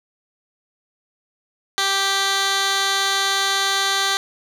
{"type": "tone with band-pass filter", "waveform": "15% pulse", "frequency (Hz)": 391.8, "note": "G4", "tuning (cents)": -1, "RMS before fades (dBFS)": -20, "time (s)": [1.78, 4.17], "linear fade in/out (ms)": 0, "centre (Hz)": 3800, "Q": 0.99, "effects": []}